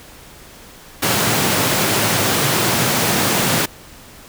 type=high-pass noise; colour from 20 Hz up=pink; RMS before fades=-17 dBFS; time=1.02-3.66 s; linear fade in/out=10 ms; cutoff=100 Hz; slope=48 dB/octave; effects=pink hiss -41 dBFS RMS until 4.28 s